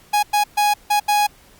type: tone bursts at uneven times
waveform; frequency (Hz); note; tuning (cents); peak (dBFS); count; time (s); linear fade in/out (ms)
45% pulse; 830.6; G#5; 0; -14; 5; 0.13-0.23 / 0.33-0.44 / 0.57-0.74 / 0.9-1 / 1.08-1.27; 10
effects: pink hiss -50 dBFS RMS until 1.59 s + Opus 48 kbps